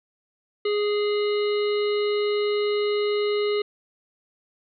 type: harmonic tone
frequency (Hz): 415.3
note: G#4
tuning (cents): 0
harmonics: 1 / 3 / 5 / 7 / 9 / 10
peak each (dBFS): -21 / -35 / -35 / -36 / -39 / -39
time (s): 0.65-3.62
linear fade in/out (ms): 5
effects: none